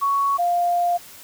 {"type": "tone pair in turn", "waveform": "sine", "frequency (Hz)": [1115, 700.2], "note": ["C#6", "F5"], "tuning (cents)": [10, 4], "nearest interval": "minor sixth", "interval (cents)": 806, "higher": "first", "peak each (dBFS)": -17, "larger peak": "neither", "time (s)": [[0.01, 0.38], [0.38, 0.98]], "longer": "second", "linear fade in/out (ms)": 20, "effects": ["white hiss -43 dBFS RMS until 1.23 s"]}